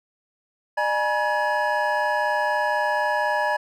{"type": "tone cluster", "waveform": "triangle", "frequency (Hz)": [603, 837, 961, 1692], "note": ["D5", "G#5", "B5", "G#6"], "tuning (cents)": [46, 13, -48, 32], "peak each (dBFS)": -24, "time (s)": [0.77, 3.57], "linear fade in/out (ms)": 10, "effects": []}